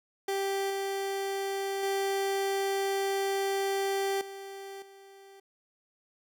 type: tone with level steps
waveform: 30% pulse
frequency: 392 Hz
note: G4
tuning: in tune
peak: -26 / -28 / -25 / -38 / -48 dBFS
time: 0.28-5.4 s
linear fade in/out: 5 ms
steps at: 0.7 / 1.83 / 4.21 / 4.82 s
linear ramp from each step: 2 ms
effects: none